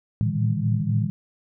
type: tone cluster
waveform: sine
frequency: 110.7 / 114.7 / 148.1 / 161.3 / 202.2 Hz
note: A2 / A#2 / D3 / E3 / G#3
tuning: +11 / -28 / +15 / -37 / -46 cents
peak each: -25 / -25 / -29 / -27 / -28 dBFS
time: 0.21-1.1 s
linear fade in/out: 0 ms
effects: none